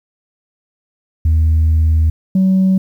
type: tone pair in turn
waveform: sine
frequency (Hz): 79.5 / 189.08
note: D#2 / F#3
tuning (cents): +38 / +38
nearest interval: octave + minor third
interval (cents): 1500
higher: second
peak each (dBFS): -7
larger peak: neither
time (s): 1.25-2.1 / 2.35-2.78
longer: first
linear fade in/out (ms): 5
effects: tanh soft clip ceiling -7 dBFS + 8-bit